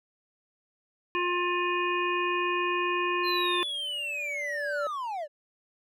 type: harmonic tone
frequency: 354.5 Hz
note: F4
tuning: 26 cents sharp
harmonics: 1 / 3 / 5 / 7 / 8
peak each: -30 / -29 / -35 / -32 / -39 dBFS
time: 1.15-3.63 s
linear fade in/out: 0 ms
type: tone with exponential growth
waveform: triangle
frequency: 582 Hz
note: D5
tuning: 16 cents flat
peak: -26 dBFS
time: 3.03-4.87 s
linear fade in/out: 2 ms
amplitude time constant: 400 ms
type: linear sweep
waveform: triangle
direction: down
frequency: 4186 to 554.4 Hz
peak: -29 dBFS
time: 3.23-5.28 s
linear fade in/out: 50 ms
effects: none